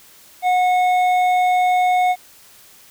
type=tone with hard clipping; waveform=triangle; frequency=729 Hz; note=F#5; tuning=26 cents flat; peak=-15 dBFS; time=0.42-2.16 s; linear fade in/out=50 ms; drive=11 dB; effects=white hiss -47 dBFS RMS until 2.9 s